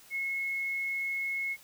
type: tone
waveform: sine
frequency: 2177 Hz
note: C#7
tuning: 32 cents flat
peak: -30 dBFS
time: 0.1-1.57 s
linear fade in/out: 50 ms
effects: white hiss -56 dBFS RMS until 1.63 s